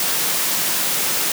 white high-pass noise, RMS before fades -20 dBFS, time 0-1.32 s, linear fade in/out 2 ms, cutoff 120 Hz, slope 96 dB/octave, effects none

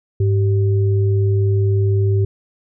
sine tone pair together, 102.13 / 385.6 Hz, G#2 / G4, -29 / -28 cents, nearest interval octave + major seventh, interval 2301 cents, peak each -13 / -22 dBFS, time 0.2-2.25 s, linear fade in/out 5 ms, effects none

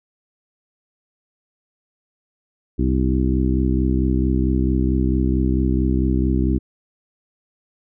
harmonic tone with a mistuned harmonic, 64.5 Hz, C2, 24 cents flat, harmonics 1 / 2 / 3 / 4 / 5 / 6, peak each -19 / -24 / -24 / -23 / -24 / -30 dBFS, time 2.78-6.59 s, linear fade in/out 20 ms, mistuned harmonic 6, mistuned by -20 cents, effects none

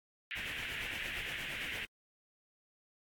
white band-pass noise, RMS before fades -41 dBFS, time 0.31-1.85 s, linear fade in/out 0 ms, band 1600 to 3000 Hz, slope 48 dB/octave
pink noise with tremolo, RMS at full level -47 dBFS, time 0.35-1.86 s, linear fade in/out 20 ms, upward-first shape sine, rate 8.7 Hz, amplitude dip 55%
effects AAC 64 kbps

